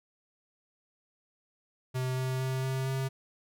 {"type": "tone with pitch steps", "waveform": "square", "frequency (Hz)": [128.7, 129.82, 130.95, 132.09, 133.24], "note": ["C3", "C3", "C3", "C3", "C3"], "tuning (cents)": [-28, -13, 2, 17, 32], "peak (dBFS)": -30, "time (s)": [1.94, 3.09], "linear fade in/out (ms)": 20, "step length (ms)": 230, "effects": []}